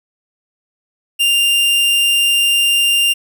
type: tone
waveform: 45% pulse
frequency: 2794 Hz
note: F7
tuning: in tune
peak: -11 dBFS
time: 1.19-3.14 s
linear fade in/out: 20 ms
effects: none